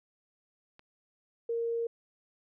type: click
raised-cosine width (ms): 0.3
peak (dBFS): -37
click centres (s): 0.794
type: tone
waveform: sine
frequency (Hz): 464.1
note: A#4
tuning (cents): -8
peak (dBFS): -29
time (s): 1.49-1.87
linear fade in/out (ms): 5
effects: none